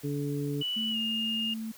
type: harmonic tone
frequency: 143.7 Hz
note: D3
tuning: 37 cents flat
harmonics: 1 / 2 / 3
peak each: -32 / -33 / -36 dBFS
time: 0.03-0.63 s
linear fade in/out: 20 ms
type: tone with pitch glide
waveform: sine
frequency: 2960 to 2831 Hz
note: F#7 to F7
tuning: 0 to +23 cents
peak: -29 dBFS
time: 0.61-1.54 s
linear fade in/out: 5 ms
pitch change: -77 cents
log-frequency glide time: 0.9-0.97 s
type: tone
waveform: sine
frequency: 222.4 Hz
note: A3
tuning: 19 cents sharp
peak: -33 dBFS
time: 0.76-1.72 s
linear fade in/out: 10 ms
effects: white hiss -52 dBFS RMS until 1.77 s